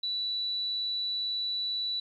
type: tone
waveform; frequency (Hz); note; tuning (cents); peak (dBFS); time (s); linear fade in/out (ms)
sine; 3951; B7; 0; -29; 0.03-2; 5
effects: 11-bit